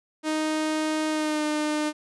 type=tone with pitch glide; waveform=sawtooth; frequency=310.8 to 302.5 Hz; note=D#4 to D#4; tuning=-2 to -49 cents; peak=-20 dBFS; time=0.23-1.93 s; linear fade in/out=50 ms; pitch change=-47 cents; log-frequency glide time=1.09-1.44 s; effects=resampled to 24000 Hz